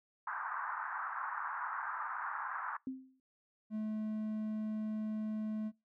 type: band-pass noise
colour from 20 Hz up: pink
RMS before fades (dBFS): -40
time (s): 0.27-2.77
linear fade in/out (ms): 5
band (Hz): 900 to 1600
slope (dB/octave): 48
type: tone with exponential decay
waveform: sine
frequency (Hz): 261.6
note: C4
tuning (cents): 0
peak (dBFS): -34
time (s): 2.87-3.2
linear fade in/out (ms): 2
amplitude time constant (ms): 71
type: tone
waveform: triangle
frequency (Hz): 215.7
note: A3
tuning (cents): -34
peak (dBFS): -33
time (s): 3.7-5.72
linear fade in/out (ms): 50
effects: noise-tail reverb RT60 0.2 s tail -23 dB re dry